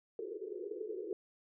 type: band-pass noise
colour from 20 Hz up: white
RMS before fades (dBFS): -42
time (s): 0.19-1.13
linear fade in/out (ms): 2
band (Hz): 350 to 460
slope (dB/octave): 96
effects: none